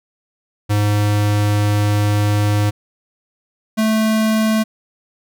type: tone pair in turn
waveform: square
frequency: 103.83 / 218.9 Hz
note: G#2 / A3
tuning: 0 / -9 cents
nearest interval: octave + minor second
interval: 1291 cents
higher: second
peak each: -14 dBFS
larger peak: neither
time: 0.69-2.71 / 3.77-4.64 s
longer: first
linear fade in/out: 20 ms
effects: none

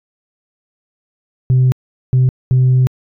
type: tone bursts at uneven times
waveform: sine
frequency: 128.2 Hz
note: C3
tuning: 35 cents flat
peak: -6 dBFS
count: 3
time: 1.5-1.72 / 2.13-2.29 / 2.51-2.87 s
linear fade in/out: 0 ms
effects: tanh soft clip ceiling -6 dBFS

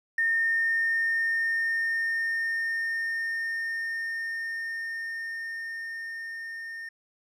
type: tone with level ramp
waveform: triangle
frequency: 1824 Hz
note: A#6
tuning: 38 cents flat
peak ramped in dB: -18 to -34 dBFS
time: 0.18-6.89 s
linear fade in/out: 5 ms
effects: tanh soft clip ceiling -20 dBFS

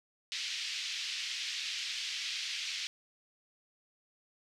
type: band-pass noise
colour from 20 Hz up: pink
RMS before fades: -38 dBFS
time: 0.32-2.87 s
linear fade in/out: 0 ms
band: 2400 to 5500 Hz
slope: 24 dB/octave
effects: none

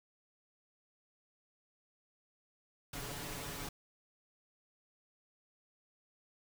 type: noise with comb filter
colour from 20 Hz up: pink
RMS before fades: -43 dBFS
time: 2.93-3.69 s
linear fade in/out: 5 ms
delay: 7 ms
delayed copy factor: +0.75
effects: none

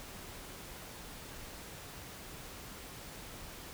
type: silence
effects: pink hiss -48 dBFS RMS until 3.73 s

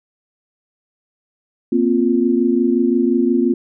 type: chord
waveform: sine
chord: Bb suspended second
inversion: none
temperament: equal with one note detuned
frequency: 235.9 / 261.6 / 349.2 Hz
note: Bb3 / C4 / F4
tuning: +21 / 0 / 0 cents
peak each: -17 dBFS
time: 1.72-3.54 s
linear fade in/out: 5 ms
effects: none

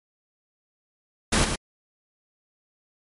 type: noise with echo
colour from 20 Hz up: pink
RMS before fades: -20 dBFS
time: 1.32-1.45 s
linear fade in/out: 10 ms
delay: 110 ms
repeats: 1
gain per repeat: -7 dB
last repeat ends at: 1.56 s
effects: MP3 48 kbps

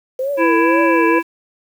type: tone with vibrato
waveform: sine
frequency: 507 Hz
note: B4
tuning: 45 cents sharp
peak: -17 dBFS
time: 0.19-1.19 s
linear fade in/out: 5 ms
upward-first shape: triangle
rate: 2 Hz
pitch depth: 230 cents each way
type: harmonic tone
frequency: 332.5 Hz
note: E4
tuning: 15 cents sharp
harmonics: 1 / 3 / 5 / 7 / 8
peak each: -14 / -17 / -21 / -23 / -25 dBFS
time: 0.37-1.23 s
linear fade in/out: 50 ms
effects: 7-bit

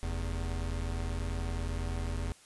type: tone pair together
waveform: square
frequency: 44.17 / 83.2 Hz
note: F1 / E2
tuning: +20 / +17 cents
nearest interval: major seventh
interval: 1097 cents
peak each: -35 / -36 dBFS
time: 0.03-2.32 s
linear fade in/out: 0 ms
effects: white hiss -58 dBFS RMS until 2.45 s + resampled to 24000 Hz

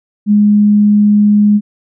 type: tone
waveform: sine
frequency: 207.7 Hz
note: G#3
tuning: in tune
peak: -5 dBFS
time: 0.26-1.61 s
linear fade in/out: 50 ms
effects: none

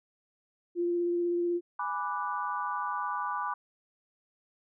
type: tone with vibrato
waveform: sine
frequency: 347.4 Hz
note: F4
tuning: 9 cents flat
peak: -26 dBFS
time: 0.75-1.61 s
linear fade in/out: 50 ms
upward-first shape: sine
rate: 16 Hz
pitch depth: 12 cents each way
type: chord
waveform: sine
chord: G# half-diminished seventh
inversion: none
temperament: equal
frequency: 830.6 / 987.8 / 1174.7 / 1480 Hz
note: G#5 / B5 / D6 / F#6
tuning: 0 / 0 / 0 / 0 cents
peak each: -38 / -34 / -34 / -40 dBFS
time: 1.79-3.54 s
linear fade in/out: 5 ms
effects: none

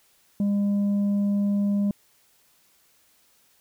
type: tone with tanh clipping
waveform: triangle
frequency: 202.2 Hz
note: G#3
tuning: 46 cents flat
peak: -21 dBFS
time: 0.4-1.91 s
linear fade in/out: 2 ms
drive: 8 dB
effects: white hiss -62 dBFS RMS until 3.6 s

